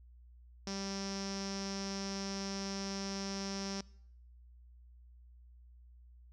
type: tone with low-pass filter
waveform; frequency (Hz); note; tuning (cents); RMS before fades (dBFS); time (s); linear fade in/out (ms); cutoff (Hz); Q
sawtooth; 196; G3; 0; -40; 0.67-3.81; 2; 5500; 9.2
effects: noise-tail reverb RT60 0.7 s tail -23 dB re dry + added 60 Hz sine -55 dBFS peak until 6.32 s